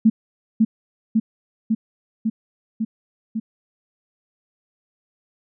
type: tone with echo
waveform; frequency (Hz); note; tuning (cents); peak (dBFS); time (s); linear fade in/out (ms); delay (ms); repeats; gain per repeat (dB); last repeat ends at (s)
sine; 221.3; A3; +10; -9; 0.05-0.1; 10; 550; 6; -2; 3.4
effects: none